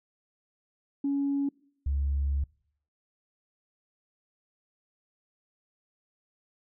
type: tone pair in turn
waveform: sine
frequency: 280 / 70 Hz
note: C#4 / C#2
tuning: +18 / +18 cents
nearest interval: 2 octaves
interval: 2400 cents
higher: first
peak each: -24 dBFS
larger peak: neither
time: 1.04-1.49 / 1.86-2.44 s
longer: second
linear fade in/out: 5 ms
effects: noise-tail reverb RT60 0.7 s tail -26 dB re dry + tanh soft clip ceiling -21 dBFS